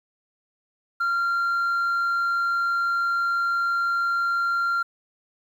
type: tone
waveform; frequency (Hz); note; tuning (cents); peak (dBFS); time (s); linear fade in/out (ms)
sine; 1383; F6; -17; -18; 1-4.83; 10
effects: tanh soft clip ceiling -20 dBFS + 9-bit